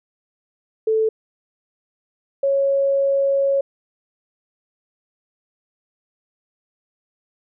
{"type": "tone pair in turn", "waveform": "sine", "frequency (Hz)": [440, 551.7], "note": ["A4", "C#5"], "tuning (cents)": [0, -8], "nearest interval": "major third", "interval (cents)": 392, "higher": "second", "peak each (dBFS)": -15, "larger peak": "neither", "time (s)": [[0.87, 1.09], [2.43, 3.61]], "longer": "second", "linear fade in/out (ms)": 5, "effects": []}